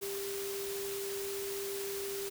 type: tone in noise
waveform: sine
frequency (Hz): 396.2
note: G4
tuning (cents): +18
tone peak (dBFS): -37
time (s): 0.01-2.3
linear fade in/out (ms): 20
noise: white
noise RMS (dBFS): -42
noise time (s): 0.01-2.3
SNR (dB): +2
effects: none